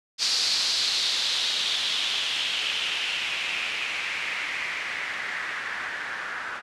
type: noise with low-pass filter sweep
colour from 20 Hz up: blue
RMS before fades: -28 dBFS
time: 0.18-6.62 s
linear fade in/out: 50 ms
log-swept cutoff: 4700 to 1500 Hz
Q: 3.4
effects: low-pass 10000 Hz 12 dB/octave